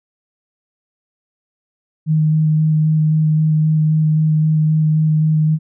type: tone with vibrato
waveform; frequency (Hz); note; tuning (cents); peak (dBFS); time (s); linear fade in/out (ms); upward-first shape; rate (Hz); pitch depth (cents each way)
sine; 155.56; D#3; 0; -11; 2.06-5.59; 50; square; 3.8; 9
effects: none